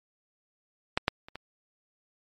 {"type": "clicks", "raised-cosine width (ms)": 0.3, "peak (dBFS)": [-8, -6, -28, -22], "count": 4, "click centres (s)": [0.975, 1.081, 1.285, 1.356], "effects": ["MP3 64 kbps"]}